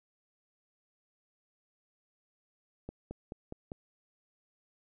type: accelerating click train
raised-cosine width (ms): 2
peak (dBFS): -27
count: 5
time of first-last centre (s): 2.89-3.719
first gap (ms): 220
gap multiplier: 0.96
effects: none